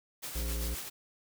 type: noise with tremolo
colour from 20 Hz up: white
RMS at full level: -39 dBFS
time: 0.22-0.9 s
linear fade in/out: 20 ms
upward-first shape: sine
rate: 7.6 Hz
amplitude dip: 40%
type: harmonic tone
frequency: 58.27 Hz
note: A#1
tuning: in tune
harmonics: 1 / 3 / 5 / 7 / 9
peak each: -32 / -46 / -48 / -49 / -50 dBFS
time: 0.35-0.75 s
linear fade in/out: 10 ms
effects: none